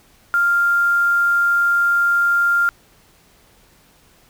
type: tone with quantisation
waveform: sine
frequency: 1396.9 Hz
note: F6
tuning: in tune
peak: -13 dBFS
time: 0.34-2.69 s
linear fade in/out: 0 ms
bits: 6
effects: pink hiss -53 dBFS RMS until 4.29 s